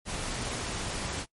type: noise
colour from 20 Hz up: pink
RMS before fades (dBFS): -34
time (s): 0.05-1.26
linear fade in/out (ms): 50
effects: noise-tail reverb RT60 0.1 s tail -19 dB re dry + MP3 48 kbps